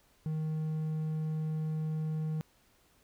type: tone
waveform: triangle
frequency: 156.4 Hz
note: D#3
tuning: 9 cents sharp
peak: -29 dBFS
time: 0.26-2.41 s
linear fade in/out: 0 ms
effects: pink hiss -67 dBFS RMS until 3.03 s